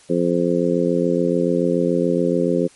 harmonic tone, 87 Hz, F2, 6 cents flat, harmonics 2 / 3 / 4 / 5 / 6, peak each -22 / -22 / -22 / -22 / -22 dBFS, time 0.09-2.68 s, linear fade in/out 20 ms, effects white hiss -50 dBFS RMS until 2.75 s + MP3 48 kbps

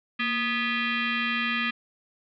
sine tone with frequency modulation, 233.1 Hz, A#3, in tune, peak -24 dBFS, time 0.19-1.71 s, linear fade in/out 10 ms, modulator 735 Hz, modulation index 3.9, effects none

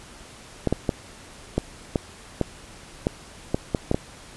clicks, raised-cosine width 2 ms, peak -7 dBFS, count 11, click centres 0.673 / 0.726 / 0.892 / 1.58 / 1.958 / 2.413 / 3.069 / 3.545 / 3.748 / 3.914 / 3.945 s, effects pink hiss -45 dBFS RMS until 4.36 s + resampled to 24000 Hz

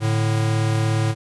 square tone pair together, 110 / 147.11 Hz, A2 / D3, 0 / +3 cents, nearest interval perfect fourth, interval 503 cents, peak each -19 / -26 dBFS, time 0-1.15 s, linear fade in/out 50 ms, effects resampled to 24000 Hz

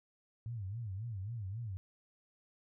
sine tone with vibrato, 105.8 Hz, G#2, 33 cents sharp, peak -38 dBFS, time 0.46-1.77 s, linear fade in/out 0 ms, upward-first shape sine, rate 3.7 Hz, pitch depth 220 cents each way, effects none

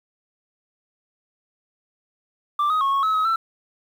sine tone with pitch steps, 1177 / 1256 / 1095 / 1102 / 1290 / 1273 / 1336 Hz, D6 / D#6 / C#6 / C#6 / E6 / D#6 / E6, +3 / +16 / -22 / -11 / -38 / +39 / +23 cents, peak -15 dBFS, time 2.59-3.36 s, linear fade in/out 5 ms, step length 110 ms, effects tanh soft clip ceiling -17 dBFS + 8-bit

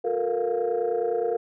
sine tone cluster, 360.6 / 445.3 / 474.9 / 702 Hz, F#4 / A4 / A#4 / F5, -45 / +21 / +32 / +9 cents, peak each -32 / -26 / -25 / -30 dBFS, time 0.04-1.37 s, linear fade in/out 10 ms, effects tanh soft clip ceiling -16 dBFS

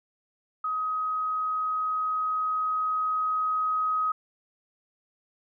sine tone with level ramp, 1262 Hz, D#6, 24 cents sharp, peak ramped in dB -26 to -23 dBFS, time 0.64-4.12 s, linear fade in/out 5 ms, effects none

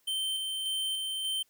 square tone with tremolo, 3108 Hz, G7, 16 cents flat, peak -30 dBFS, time 0.07-1.43 s, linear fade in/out 10 ms, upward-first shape square, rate 1.7 Hz, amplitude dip 25%, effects white hiss -70 dBFS RMS until 1.49 s

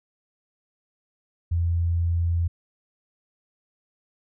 sine tone, 85 Hz, F2, 46 cents flat, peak -20 dBFS, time 1.51-2.48 s, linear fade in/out 10 ms, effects none

